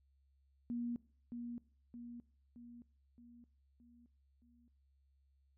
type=tone with echo; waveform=sine; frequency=238.5 Hz; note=A#3; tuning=40 cents sharp; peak=-37 dBFS; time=0.7-0.96 s; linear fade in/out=0 ms; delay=620 ms; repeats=6; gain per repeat=-5 dB; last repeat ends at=4.68 s; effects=noise-tail reverb RT60 0.5 s tail -21 dB re dry + added 68 Hz sine -70 dBFS peak until 5.57 s